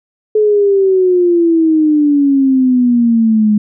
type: exponential sweep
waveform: sine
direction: down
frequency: 431.2 to 208.3 Hz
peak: -7 dBFS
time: 0.35-3.58 s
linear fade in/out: 5 ms
effects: none